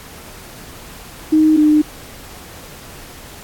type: tone pair in turn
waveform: sine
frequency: 311.1 / 303.1 Hz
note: D#4 / D#4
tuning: 0 / -45 cents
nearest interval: unison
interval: 45 cents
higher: first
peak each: -8 dBFS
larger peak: neither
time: 1.32-1.57 / 1.57-1.82 s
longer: neither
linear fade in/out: 10 ms
effects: pink hiss -37 dBFS RMS until 3.43 s + AAC 64 kbps